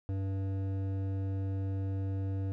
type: tone with hard clipping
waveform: sine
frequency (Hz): 96.8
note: G2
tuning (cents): -21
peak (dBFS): -33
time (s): 0.09-2.52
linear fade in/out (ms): 0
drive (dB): 11
effects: none